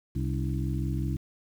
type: harmonic tone with a mistuned harmonic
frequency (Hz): 65.4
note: C2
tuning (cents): 0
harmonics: 1 / 2 / 3 / 4 / 5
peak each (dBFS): -31 / -30 / -36 / -38 / -38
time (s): 0.15-1.17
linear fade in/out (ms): 10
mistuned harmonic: 4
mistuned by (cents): +130
effects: 9-bit